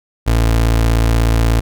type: tone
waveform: 30% pulse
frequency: 56.5 Hz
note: A1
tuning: 47 cents sharp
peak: -8 dBFS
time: 0.26-1.61 s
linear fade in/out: 20 ms
effects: none